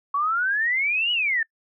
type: exponential two-way sweep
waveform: sine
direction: up then down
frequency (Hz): 1108.7 to 2960 to 1751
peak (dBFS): -20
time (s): 0.14-1.43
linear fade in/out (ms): 5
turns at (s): 1.12
effects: noise-tail reverb RT60 0.1 s tail -26 dB re dry